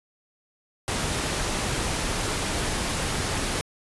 pink noise, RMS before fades -27 dBFS, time 0.88-3.61 s, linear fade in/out 0 ms, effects resampled to 24000 Hz

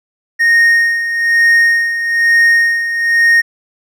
triangle tone with tremolo, 1855 Hz, A#6, 9 cents flat, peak -4 dBFS, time 0.39-3.42 s, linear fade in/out 20 ms, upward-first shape sine, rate 1.1 Hz, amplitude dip 65%, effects none

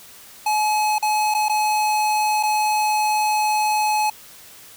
square tone with dropouts, 851 Hz, G#5, 42 cents sharp, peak -18 dBFS, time 0.46-4.1 s, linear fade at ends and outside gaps 5 ms, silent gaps 0.984-1.025 / 1.341-1.347 / 1.485-1.495 / 2.429-2.433 s, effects white hiss -44 dBFS RMS until 4.76 s

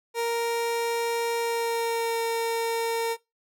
30% pulse tone with pitch glide, 466.2 to 459.3 Hz, A#4 to A#4, 0 to -26 cents, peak -22 dBFS, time 0.14-3.17 s, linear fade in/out 50 ms, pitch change -26 cents, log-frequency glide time 1.38-2.2 s, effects noise-tail reverb RT60 0.2 s tail -20 dB re dry

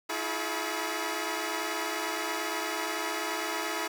10% pulse tone cluster, 323 / 351.8 / 424.5 / 973 / 1148 Hz, E4 / F4 / G#4 / B5 / D6, -35 / +13 / +38 / -26 / -40 cents, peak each -27 / -29 / -27 / -32 / -33 dBFS, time 0.09-3.88 s, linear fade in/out 10 ms, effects none

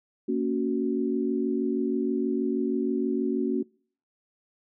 sine chord, F# major, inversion first, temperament just, 231.2 / 277.5 / 370 Hz, A#3 / C#4 / F#4, -14 / +2 / 0 cents, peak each -28 dBFS, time 0.28-3.63 s, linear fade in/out 10 ms, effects noise-tail reverb RT60 0.5 s tail -26 dB re dry

